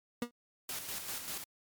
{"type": "tone with exponential decay", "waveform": "30% pulse", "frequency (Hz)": 239.8, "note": "A#3", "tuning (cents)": 49, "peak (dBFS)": -26, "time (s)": [0.22, 0.31], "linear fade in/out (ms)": 2, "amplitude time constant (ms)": 19}
{"type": "noise with tremolo", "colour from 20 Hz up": "white", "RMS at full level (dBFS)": -39, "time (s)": [0.69, 1.44], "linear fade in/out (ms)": 2, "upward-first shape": "square", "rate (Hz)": 5.1, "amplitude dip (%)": 45}
{"effects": ["MP3 96 kbps"]}